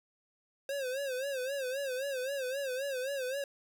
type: tone with vibrato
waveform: square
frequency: 533 Hz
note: C5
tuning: 32 cents sharp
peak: -34 dBFS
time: 0.69-3.44 s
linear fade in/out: 2 ms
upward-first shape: sine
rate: 3.8 Hz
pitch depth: 110 cents each way
effects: none